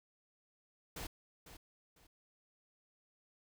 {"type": "noise with echo", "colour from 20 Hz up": "pink", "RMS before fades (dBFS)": -44, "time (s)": [0.96, 1.07], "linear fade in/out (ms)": 5, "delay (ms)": 500, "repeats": 2, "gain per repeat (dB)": -11, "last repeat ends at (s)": 2.07, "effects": []}